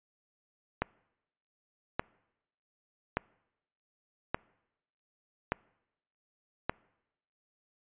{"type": "click train", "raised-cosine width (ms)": 0.5, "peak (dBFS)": -13, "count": 6, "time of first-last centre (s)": [0.82, 6.695], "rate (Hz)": 0.851, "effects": ["noise-tail reverb RT60 0.9 s tail -25 dB re dry", "resampled to 8000 Hz"]}